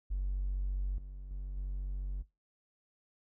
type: tone with level steps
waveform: triangle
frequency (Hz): 47.27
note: F#1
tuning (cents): +38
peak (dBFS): -27 / -39 / -34 / -31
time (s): 0.1-2.23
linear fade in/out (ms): 20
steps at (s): 0.98 / 1.31 / 1.57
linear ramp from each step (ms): 2
effects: noise-tail reverb RT60 0.2 s tail -19 dB re dry + tanh soft clip ceiling -28 dBFS